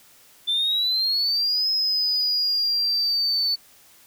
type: exponential two-way sweep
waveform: sine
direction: up then down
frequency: 3520 to 5130 to 4479 Hz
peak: -18 dBFS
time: 0.47-3.56 s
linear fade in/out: 20 ms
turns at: 1.69 s
effects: tanh soft clip ceiling -17 dBFS + white hiss -53 dBFS RMS until 4.06 s